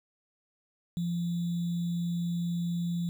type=tone with sample-and-hold; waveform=sine; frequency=172.2 Hz; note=F3; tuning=24 cents flat; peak=-28 dBFS; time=0.97-3.09 s; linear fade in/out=0 ms; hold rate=3675 Hz; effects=none